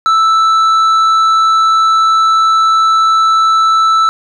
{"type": "tone with tanh clipping", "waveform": "triangle", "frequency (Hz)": 1318.5, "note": "E6", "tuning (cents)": 0, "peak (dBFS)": -8, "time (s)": [0.06, 4.09], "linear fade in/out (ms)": 0, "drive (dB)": 11, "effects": []}